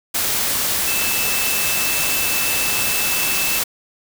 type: tone in noise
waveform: sine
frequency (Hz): 2637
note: E7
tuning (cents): 0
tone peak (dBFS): -24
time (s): 0.87-3.59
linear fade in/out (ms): 10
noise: white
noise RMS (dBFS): -20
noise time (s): 0.14-3.64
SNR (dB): -7
effects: none